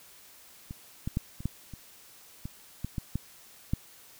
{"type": "clicks", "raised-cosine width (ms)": 5, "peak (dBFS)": [-26, -19, -15, -29, -16, -29, -24, -20, -19, -17, -14], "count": 11, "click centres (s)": [0.709, 1.075, 1.171, 1.405, 1.456, 1.737, 2.455, 2.846, 2.982, 3.156, 3.735], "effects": ["white hiss -54 dBFS RMS until 4.19 s"]}